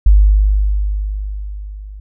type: tone with level ramp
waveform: sine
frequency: 50.7 Hz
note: G#1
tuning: 41 cents flat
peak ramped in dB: -3 to -29 dBFS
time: 0.06-2 s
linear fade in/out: 5 ms
effects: none